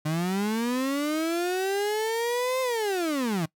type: linear two-way sweep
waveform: 35% pulse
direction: up then down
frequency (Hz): 150 to 523.3 to 150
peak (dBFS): -23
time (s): 0.05-3.46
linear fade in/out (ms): 10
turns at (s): 2.61
effects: noise-tail reverb RT60 0.1 s tail -21 dB re dry